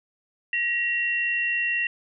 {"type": "tone pair together", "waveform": "sine", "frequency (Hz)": [1903.9, 2742], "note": ["A#6", "F7"], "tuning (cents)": [36, -32], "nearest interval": "tritone", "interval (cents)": 632, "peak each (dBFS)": -25, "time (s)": [0.53, 1.87], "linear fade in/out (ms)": 2, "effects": []}